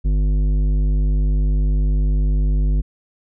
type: tone with tanh clipping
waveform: sine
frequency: 50 Hz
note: G1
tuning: 35 cents sharp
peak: -16 dBFS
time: 0.04-2.82 s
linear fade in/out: 20 ms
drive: 12 dB
effects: none